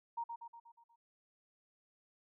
sine tone with echo, 932.3 Hz, A#5, in tune, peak -36 dBFS, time 0.17-0.24 s, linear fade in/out 10 ms, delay 120 ms, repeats 6, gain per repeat -5 dB, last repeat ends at 0.96 s, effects none

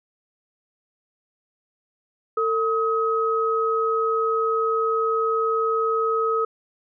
sine tone pair together, 450 / 1269.9 Hz, A4 / D#6, +39 / +35 cents, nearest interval octave + tritone, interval 1796 cents, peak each -22 dBFS, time 2.37-6.45 s, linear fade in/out 5 ms, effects none

